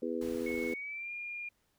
harmonic tone, 82.41 Hz, E2, in tune, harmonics 3 / 4 / 5 / 6, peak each -38 / -38 / -38 / -38 dBFS, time 0.02-0.74 s, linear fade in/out 5 ms
pink noise, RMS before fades -50 dBFS, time 0.21-0.74 s, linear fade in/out 5 ms
sine tone with pitch glide, 2200 to 2413 Hz, C#7 to D7, -14 to +46 cents, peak -38 dBFS, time 0.46-1.49 s, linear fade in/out 5 ms, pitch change +160 cents, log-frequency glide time 0.7-1.11 s
effects pink hiss -75 dBFS RMS until 1.78 s

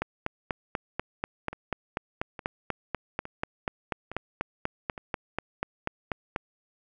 two click trains, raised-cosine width 0.5 ms, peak -23 / -13 dBFS, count 5 / 27, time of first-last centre 1.53-4.978 / 0.02-6.361 s, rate 1.16 / 4.1 Hz, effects none

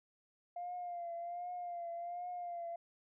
sine tone with vibrato, 698.5 Hz, F5, in tune, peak -39 dBFS, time 0.56-2.76 s, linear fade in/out 5 ms, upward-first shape triangle, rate 1.3 Hz, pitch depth 51 cents each way, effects tanh soft clip ceiling -35 dBFS

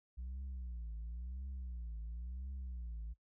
sine tone with vibrato, 60.4 Hz, B1, 38 cents flat, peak -39 dBFS, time 0.17-3.14 s, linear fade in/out 20 ms, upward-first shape triangle, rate 0.96 Hz, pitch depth 180 cents each way, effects noise-tail reverb RT60 0.1 s tail -21 dB re dry + tanh soft clip ceiling -40 dBFS

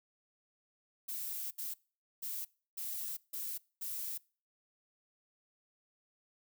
violet noise bursts at uneven times, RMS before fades -40 dBFS, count 6, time 1.08-1.51 / 1.58-1.74 / 2.22-2.45 / 2.77-3.17 / 3.33-3.58 / 3.81-4.18 s, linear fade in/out 10 ms, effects noise-tail reverb RT60 0.4 s tail -24 dB re dry

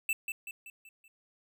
square tone with echo, 2650 Hz, E7, 9 cents sharp, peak -28 dBFS, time 0.09-0.13 s, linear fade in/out 2 ms, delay 190 ms, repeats 5, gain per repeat -6 dB, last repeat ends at 1.08 s, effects none

